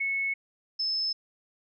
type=tone pair in turn; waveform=sine; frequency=2200 / 5233 Hz; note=C#7 / E8; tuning=-14 / -14 cents; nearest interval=octave + minor third; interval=1500 cents; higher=second; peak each=-26 dBFS; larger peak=neither; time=0-0.34 / 0.79-1.13 s; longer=neither; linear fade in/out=10 ms; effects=none